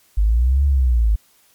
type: linear two-way sweep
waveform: sine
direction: up then down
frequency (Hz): 49.21 to 71.5 to 50.9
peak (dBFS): -12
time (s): 0.17-1.16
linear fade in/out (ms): 10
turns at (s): 0.65
effects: white hiss -56 dBFS RMS until 1.54 s + MP3 96 kbps